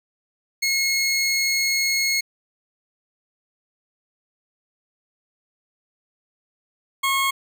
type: tone pair in turn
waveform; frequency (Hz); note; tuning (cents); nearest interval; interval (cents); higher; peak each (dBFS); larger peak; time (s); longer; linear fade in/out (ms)
20% pulse; 2169 / 1088; C#7 / C#6; -38 / -33; octave; 1195; first; -14; neither; 0.62-2.21 / 7.03-7.31; first; 10
effects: none